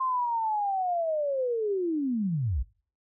sine linear sweep, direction down, 1058 to 50 Hz, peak -25 dBFS, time 0-2.63 s, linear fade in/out 10 ms, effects noise-tail reverb RT60 0.4 s tail -20 dB re dry

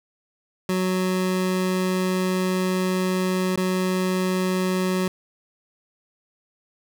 25% pulse tone with dropouts, 185 Hz, F#3, in tune, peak -17 dBFS, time 0.69-5.08 s, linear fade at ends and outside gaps 2 ms, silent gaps 3.559-3.575 s, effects none

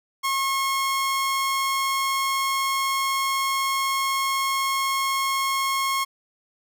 sawtooth tone, 1084 Hz, C#6, 39 cents flat, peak -18 dBFS, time 0.23-6.05 s, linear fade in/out 20 ms, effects none

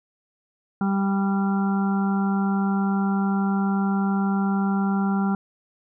harmonic tone, 196.5 Hz, G3, 4 cents sharp, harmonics 1 / 2 / 4 / 5 / 6 / 7, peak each -20 / -34 / -31 / -37 / -40 / -33 dBFS, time 0.81-5.35 s, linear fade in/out 2 ms, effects none

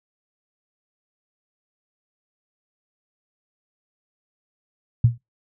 sine tone with exponential decay, 118.2 Hz, A#2, 24 cents sharp, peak -8 dBFS, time 5.04-5.18 s, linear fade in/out 5 ms, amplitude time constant 30 ms, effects noise-tail reverb RT60 0.2 s tail -22 dB re dry

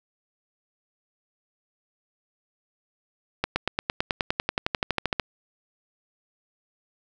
accelerating click train, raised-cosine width 0.3 ms, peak -7 dBFS, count 20, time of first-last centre 3.44-5.198 s, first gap 120 ms, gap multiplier 0.97, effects none

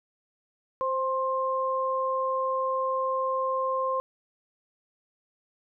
sine tone pair together, 523.3 / 1056.6 Hz, C5 / C6, 0 / +17 cents, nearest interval octave, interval 1217 cents, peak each -28 / -27 dBFS, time 0.81-4 s, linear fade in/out 0 ms, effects none

